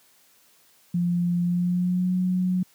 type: tone with pitch glide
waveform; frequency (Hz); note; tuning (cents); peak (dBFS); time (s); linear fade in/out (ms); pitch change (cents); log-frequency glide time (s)
sine; 174.61 to 182.87; F3 to F#3; 0 to -20; -20; 0.94-2.63; 5; +80; 1.42-2.13
effects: white hiss -59 dBFS RMS until 2.74 s + high-pass 100 Hz 12 dB/octave